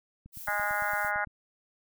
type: click train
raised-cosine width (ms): 5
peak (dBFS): -36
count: 10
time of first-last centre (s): 0.26-1.272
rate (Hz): 8.89
type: noise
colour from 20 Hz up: violet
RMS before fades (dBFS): -43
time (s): 0.32-1.12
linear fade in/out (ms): 50
type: harmonic tone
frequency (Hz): 206.3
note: G#3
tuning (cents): -11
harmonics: 3 / 4 / 5 / 6 / 7 / 8 / 9 / 10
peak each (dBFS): -38 / -33 / -41 / -39 / -31 / -36 / -39 / -40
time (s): 0.47-1.25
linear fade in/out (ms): 10
effects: none